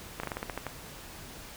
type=slowing click train; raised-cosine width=0.5 ms; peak=-18 dBFS; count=9; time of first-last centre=0.2-0.667 s; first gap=34 ms; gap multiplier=1.15; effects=pink hiss -46 dBFS RMS until 1.56 s